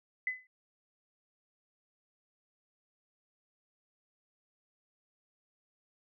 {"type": "tone with exponential decay", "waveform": "sine", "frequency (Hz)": 2017, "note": "B6", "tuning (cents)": 36, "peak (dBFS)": -27, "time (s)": [0.27, 0.47], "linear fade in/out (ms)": 2, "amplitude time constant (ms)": 42, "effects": []}